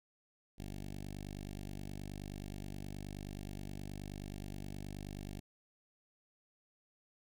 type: tone with notch filter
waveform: 10% pulse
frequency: 49.47 Hz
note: G1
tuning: 17 cents sharp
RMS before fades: -45 dBFS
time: 0.58-5.4 s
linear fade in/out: 10 ms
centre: 1200 Hz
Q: 0.7
effects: none